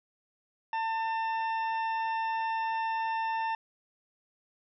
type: harmonic tone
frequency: 897 Hz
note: A5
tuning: 33 cents sharp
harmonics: 1 / 2 / 3 / 4 / 6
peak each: -29 / -38 / -43 / -51 / -54 dBFS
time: 0.73-3.55 s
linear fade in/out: 2 ms
effects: none